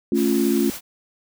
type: chord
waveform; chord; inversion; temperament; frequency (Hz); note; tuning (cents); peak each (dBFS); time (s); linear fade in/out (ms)
sine; A augmented; none; equal; 220 / 277.2 / 349.2; A3 / C#4 / E#4; 0 / 0 / 0; -21; 0.12-0.7; 2
type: noise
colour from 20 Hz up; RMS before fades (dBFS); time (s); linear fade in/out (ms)
white; -33; 0.14-0.81; 50
effects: none